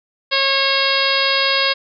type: harmonic tone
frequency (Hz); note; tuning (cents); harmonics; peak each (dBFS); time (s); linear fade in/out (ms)
545; C#5; -29; 1 / 2 / 3 / 4 / 5 / 6 / 7 / 8 / 9; -23 / -23 / -23 / -23 / -23 / -23 / -23 / -23 / -23; 0.31-1.74; 20
effects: none